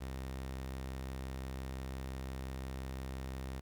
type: tone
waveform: sawtooth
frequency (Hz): 65.8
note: C2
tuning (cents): +10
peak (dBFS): -36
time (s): 0-3.61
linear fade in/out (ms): 20
effects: 11-bit

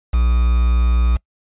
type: tone with quantisation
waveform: triangle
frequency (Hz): 59.6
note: A#1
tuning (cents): +39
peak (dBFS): -10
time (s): 0.13-1.17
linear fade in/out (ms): 10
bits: 5
effects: noise-tail reverb RT60 0.1 s tail -24 dB re dry + resampled to 8000 Hz

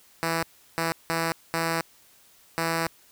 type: tone bursts at uneven times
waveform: 5% pulse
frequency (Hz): 164.81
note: E3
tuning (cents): 0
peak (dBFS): -13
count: 5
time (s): 0.23-0.43 / 0.78-0.92 / 1.1-1.32 / 1.54-1.81 / 2.58-2.87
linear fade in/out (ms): 0
effects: white hiss -57 dBFS RMS until 3.11 s

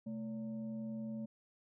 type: tone with frequency modulation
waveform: sine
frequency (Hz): 220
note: A3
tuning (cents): 0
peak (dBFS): -39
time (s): 0.06-1.26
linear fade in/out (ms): 10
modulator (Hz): 349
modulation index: 0.47
effects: none

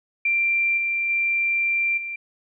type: tone with level steps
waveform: sine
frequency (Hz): 2364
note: D7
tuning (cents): +11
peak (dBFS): -18 / -21 / -19 / -28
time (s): 0.25-2.16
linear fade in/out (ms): 5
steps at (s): 0.77 / 1.09 / 1.97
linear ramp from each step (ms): 10
effects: none

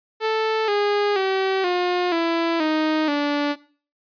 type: tone with pitch steps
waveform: sawtooth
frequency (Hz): 440 / 410.5 / 383 / 357.4 / 333.5 / 311.1 / 290.3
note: A4 / G#4 / G4 / F4 / E4 / D#4 / D4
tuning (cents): 0 / -20 / -40 / +40 / +20 / 0 / -20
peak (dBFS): -15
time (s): 0.2-3.56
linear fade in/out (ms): 50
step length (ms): 480
effects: noise-tail reverb RT60 0.4 s tail -17 dB re dry + resampled to 11025 Hz

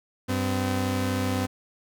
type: tone pair together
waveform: sawtooth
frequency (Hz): 96 / 255.6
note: G2 / C4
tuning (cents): -36 / -40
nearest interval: octave + perfect fourth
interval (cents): 1696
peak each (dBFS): -23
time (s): 0.28-1.47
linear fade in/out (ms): 20
effects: none

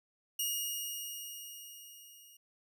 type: tone with level ramp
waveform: 10% pulse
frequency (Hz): 2865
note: F7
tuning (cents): +44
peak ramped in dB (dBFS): -23 to -48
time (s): 0.39-2.37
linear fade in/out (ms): 5
effects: none

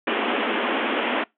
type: band-pass noise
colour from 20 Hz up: pink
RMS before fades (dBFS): -24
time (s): 0.07-1.24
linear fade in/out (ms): 5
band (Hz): 220 to 3300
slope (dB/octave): 96
effects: noise-tail reverb RT60 0.2 s tail -24 dB re dry

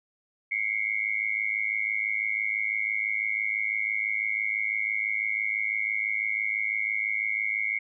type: tone with amplitude modulation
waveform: sine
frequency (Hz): 2165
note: C#7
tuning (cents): -41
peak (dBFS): -21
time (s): 0.51-7.79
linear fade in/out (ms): 10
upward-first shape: sine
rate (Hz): 106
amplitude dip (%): 100
effects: none

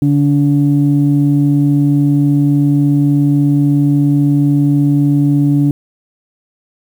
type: tone pair together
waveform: sine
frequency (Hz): 143.6 / 287.2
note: D3 / D4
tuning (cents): -39 / -39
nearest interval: octave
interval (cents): 1200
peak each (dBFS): -10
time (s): 0.02-5.71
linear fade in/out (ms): 2
effects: tanh soft clip ceiling -2 dBFS + 7-bit

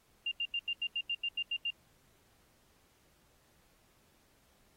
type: tone bursts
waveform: sine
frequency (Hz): 2794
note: F7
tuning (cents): 0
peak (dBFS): -31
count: 11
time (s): 0.26-1.705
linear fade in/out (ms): 5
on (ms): 55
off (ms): 84
effects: pink hiss -69 dBFS RMS until 4.76 s + AAC 48 kbps

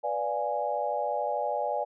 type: chord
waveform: sine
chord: B diminished seventh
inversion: none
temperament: equal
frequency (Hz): 493.9 / 587.3 / 698.5 / 830.6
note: B4 / D5 / F5 / Ab5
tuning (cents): 0 / 0 / 0 / 0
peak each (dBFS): -35 / -31 / -34 / -31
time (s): 0.03-1.85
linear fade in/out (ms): 20
effects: none

